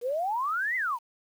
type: exponential two-way sweep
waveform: sine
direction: up then down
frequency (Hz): 461.6 to 2080 to 886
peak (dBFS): -26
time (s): 0.01-0.99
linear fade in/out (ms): 50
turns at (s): 0.76
effects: 9-bit